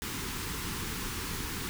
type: band-stop noise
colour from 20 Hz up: pink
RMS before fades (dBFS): -36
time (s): 0.02-1.69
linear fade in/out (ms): 0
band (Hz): 450 to 880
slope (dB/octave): 48
effects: none